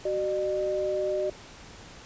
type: tone pair together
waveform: sine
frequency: 377.1 / 604.2 Hz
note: F#4 / D5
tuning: +33 / +49 cents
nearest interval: minor sixth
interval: 816 cents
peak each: -29 / -27 dBFS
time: 0.05-1.3 s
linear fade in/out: 5 ms
effects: pink hiss -47 dBFS RMS until 2.05 s + resampled to 16000 Hz